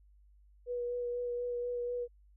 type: tone with vibrato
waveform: sine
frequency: 485.6 Hz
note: B4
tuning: 29 cents flat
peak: -33 dBFS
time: 0.66-2.08 s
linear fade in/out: 50 ms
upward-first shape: sine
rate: 4.1 Hz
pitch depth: 14 cents each way
effects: added 50 Hz sine -59 dBFS peak until 2.36 s